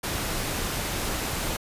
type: noise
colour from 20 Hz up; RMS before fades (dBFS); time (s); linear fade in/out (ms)
pink; -29; 0.03-1.57; 10
effects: resampled to 32000 Hz